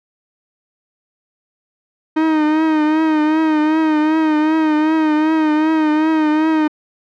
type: tone with vibrato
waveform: 45% pulse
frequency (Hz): 311.1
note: D#4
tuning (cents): 0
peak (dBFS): -12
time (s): 2.16-6.68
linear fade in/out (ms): 10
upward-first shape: triangle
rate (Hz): 2.6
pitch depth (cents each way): 54
effects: low-pass 2000 Hz 12 dB/octave